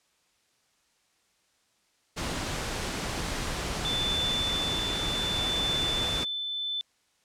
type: noise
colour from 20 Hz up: pink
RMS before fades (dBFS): -32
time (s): 2.16-6.25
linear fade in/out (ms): 20
type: tone with tremolo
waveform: sine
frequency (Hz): 3520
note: A7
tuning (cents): 0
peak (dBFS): -26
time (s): 3.85-6.81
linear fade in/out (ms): 0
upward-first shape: triangle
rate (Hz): 0.67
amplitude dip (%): 40
effects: white hiss -69 dBFS RMS until 7.24 s + low-pass 8000 Hz 12 dB/octave